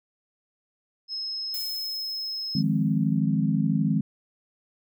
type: tone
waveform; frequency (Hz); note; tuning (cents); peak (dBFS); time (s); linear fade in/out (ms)
sine; 5170; E8; -34; -29; 1.08-2.63; 50
type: noise with exponential decay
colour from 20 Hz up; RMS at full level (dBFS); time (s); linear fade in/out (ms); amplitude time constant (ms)
violet; -35; 1.54-3.2; 0; 360
type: chord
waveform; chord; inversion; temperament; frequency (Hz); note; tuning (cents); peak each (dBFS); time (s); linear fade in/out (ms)
sine; F minor seventh; third; equal; 155.56 / 174.61 / 207.7 / 261.6; Eb3 / F3 / Ab3 / C4; 0 / 0 / 0 / 0; -25 / -28 / -25 / -28; 2.55-4.01; 5
effects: none